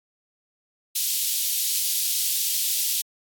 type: high-pass noise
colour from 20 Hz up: white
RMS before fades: -24 dBFS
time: 0.95-3.02 s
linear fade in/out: 10 ms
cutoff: 3100 Hz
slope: 24 dB/octave
effects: AAC 64 kbps